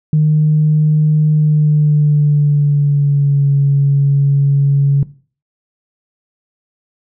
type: tone with pitch glide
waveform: sine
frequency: 153 to 140.3 Hz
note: D#3 to C#3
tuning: -29 to +21 cents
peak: -7 dBFS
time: 0.13-5.03 s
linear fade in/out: 2 ms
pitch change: -150 cents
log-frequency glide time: 1.31-3.51 s
effects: noise-tail reverb RT60 0.4 s tail -18 dB re dry + tanh soft clip ceiling -3 dBFS